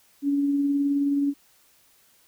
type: tone with tremolo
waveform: sine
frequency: 282.8 Hz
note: C#4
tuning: 35 cents sharp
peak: -19 dBFS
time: 0.22-1.34 s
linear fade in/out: 50 ms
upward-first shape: sine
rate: 19 Hz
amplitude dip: 25%
effects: white hiss -60 dBFS RMS until 2.27 s